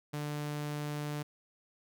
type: tone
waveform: sawtooth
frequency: 148 Hz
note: D3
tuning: 14 cents sharp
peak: -31 dBFS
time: 0.13-1.23 s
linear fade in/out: 10 ms
effects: none